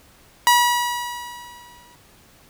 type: tone with exponential decay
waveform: sawtooth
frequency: 967 Hz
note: B5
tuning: 37 cents flat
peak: -7 dBFS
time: 0.47-1.95 s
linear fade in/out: 0 ms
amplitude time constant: 320 ms
effects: pink hiss -52 dBFS RMS until 2.49 s